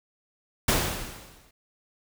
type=noise with exponential decay; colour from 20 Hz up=pink; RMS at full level=-20 dBFS; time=0.68-1.51 s; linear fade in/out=5 ms; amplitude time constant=180 ms; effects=none